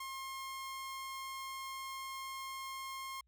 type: tone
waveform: sawtooth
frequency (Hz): 1069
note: C6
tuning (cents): +37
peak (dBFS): -38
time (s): 0-3.21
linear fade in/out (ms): 5
effects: added 60 Hz sine -70 dBFS peak until 3.27 s